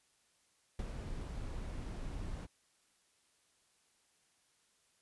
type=noise with ADSR envelope; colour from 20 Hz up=brown; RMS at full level=-37 dBFS; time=0.79-2.47 s; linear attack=3 ms; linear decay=34 ms; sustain=-5 dB; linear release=27 ms; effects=white hiss -73 dBFS RMS until 5.01 s + resampled to 24000 Hz